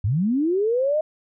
sine linear sweep, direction up, 87 to 631 Hz, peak -18 dBFS, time 0.04-1.01 s, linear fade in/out 5 ms, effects none

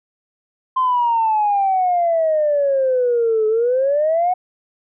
sine exponential two-way sweep, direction down then up, 1046.5 to 428.6 to 741 Hz, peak -13 dBFS, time 0.76-4.34 s, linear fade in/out 10 ms, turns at 3.47 s, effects tanh soft clip ceiling -9 dBFS

